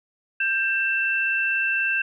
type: tone pair together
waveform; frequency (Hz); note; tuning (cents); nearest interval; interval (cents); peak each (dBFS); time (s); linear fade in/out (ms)
sine; 1579.3 / 2676; G6 / E7; +12 / +25; major sixth; 913; -23; 0.4-2.02; 5
effects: none